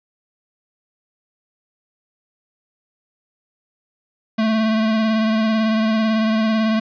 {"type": "tone with vibrato", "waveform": "square", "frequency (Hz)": 220, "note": "A3", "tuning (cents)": 0, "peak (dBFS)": -16, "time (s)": [4.38, 6.8], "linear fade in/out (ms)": 10, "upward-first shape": "triangle", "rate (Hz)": 18, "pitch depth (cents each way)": 33, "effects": ["resampled to 11025 Hz", "9-bit"]}